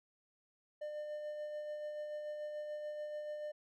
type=tone with tremolo; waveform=triangle; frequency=600 Hz; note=D5; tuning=37 cents sharp; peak=-37 dBFS; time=0.81-3.52 s; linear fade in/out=10 ms; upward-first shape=sine; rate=6.9 Hz; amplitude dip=30%; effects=none